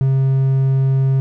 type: tone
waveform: triangle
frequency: 134.1 Hz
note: C3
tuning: 43 cents sharp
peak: -10 dBFS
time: 0.01-1.2 s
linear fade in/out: 0 ms
effects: none